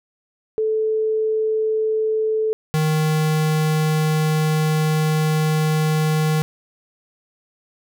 sine / square tone pair in turn, 436.8 / 155.42 Hz, A4 / D#3, -13 / -2 cents, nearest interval octave + tritone, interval 1789 cents, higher first, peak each -17 dBFS, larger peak neither, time 0.58-2.53 / 2.74-6.42 s, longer second, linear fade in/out 0 ms, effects none

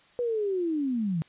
sine linear sweep, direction down, 493.9 to 152.3 Hz, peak -25 dBFS, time 0.19-1.22 s, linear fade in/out 0 ms, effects white hiss -59 dBFS RMS until 1.28 s + resampled to 8000 Hz

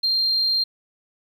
sine tone, 4186 Hz, C8, in tune, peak -17 dBFS, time 0.03-0.64 s, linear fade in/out 10 ms, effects tanh soft clip ceiling -13 dBFS + 9-bit

